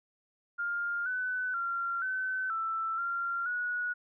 sine tone with pitch steps, 1405 / 1502 / 1379 / 1522 / 1328 / 1383 / 1461 Hz, F6 / F#6 / F6 / F#6 / E6 / F6 / F#6, +10 / +26 / -22 / +48 / +12 / -17 / -22 cents, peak -30 dBFS, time 0.58-3.94 s, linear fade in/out 20 ms, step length 480 ms, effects none

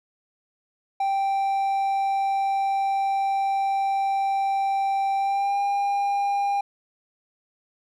triangle tone with pitch glide, 784 to 802.8 Hz, G5 to G5, 0 to +41 cents, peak -19 dBFS, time 1-6.61 s, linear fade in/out 5 ms, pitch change +41 cents, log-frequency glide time 5.17-5.6 s, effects none

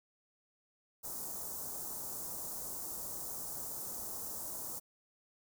white band-stop noise, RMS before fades -42 dBFS, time 1.03-4.8 s, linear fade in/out 20 ms, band 1100 to 6200 Hz, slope 24 dB/octave, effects none

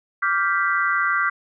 sine chord, G dominant seventh, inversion second, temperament equal with one note detuned, 1166.5 / 1396.9 / 1568 / 1975.5 Hz, D6 / F6 / G6 / B6, -12 / 0 / 0 / 0 cents, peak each -23 / -23 / -23 / -26 dBFS, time 0.22-1.3 s, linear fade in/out 10 ms, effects none

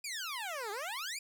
15% pulse exponential two-way sweep, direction down then up, 2489 to 392 to 2489 Hz, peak -31 dBFS, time 0.04-1.19 s, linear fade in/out 5 ms, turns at 0.71 s, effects none

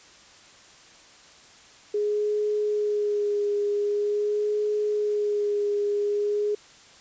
sine tone with vibrato, 415.4 Hz, G#4, in tune, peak -22 dBFS, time 1.94-6.55 s, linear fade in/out 5 ms, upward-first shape sine, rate 0.45 Hz, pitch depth 21 cents each way, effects white hiss -51 dBFS RMS until 7 s + resampled to 16000 Hz

